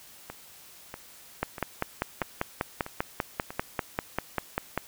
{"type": "two click trains", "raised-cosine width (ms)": 0.5, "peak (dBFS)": [-22, -11], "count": [6, 18], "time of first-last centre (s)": [[0.3, 3.505], [1.43, 4.776]], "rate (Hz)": [1.56, 5.08], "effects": ["white hiss -51 dBFS RMS until 4.87 s"]}